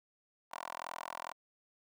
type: tone with high-pass filter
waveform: 10% pulse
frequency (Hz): 42.21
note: E1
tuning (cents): +42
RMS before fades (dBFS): -44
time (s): 0.51-1.33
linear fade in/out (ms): 20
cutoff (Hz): 880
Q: 4.8
effects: none